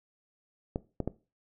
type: clicks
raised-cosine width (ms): 2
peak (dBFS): -17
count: 3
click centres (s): 0.759 / 1.003 / 1.076
effects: noise-tail reverb RT60 0.3 s tail -18 dB re dry